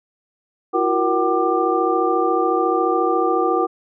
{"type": "tone cluster", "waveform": "sine", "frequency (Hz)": [335.2, 369.3, 470.3, 759, 1189], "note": ["E4", "F#4", "A#4", "F#5", "D6"], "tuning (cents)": [29, -3, 15, 44, 21], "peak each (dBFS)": -22, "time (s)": [0.73, 3.67], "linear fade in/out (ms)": 20, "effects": []}